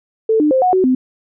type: tone with pitch steps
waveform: sine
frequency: 442.8 / 301 / 523 / 732 / 374.1 / 256.5 Hz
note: A4 / D4 / C5 / F#5 / F#4 / C4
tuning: +11 / +43 / -1 / -19 / +19 / -34 cents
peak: -10 dBFS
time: 0.29-0.95 s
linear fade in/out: 5 ms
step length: 110 ms
effects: none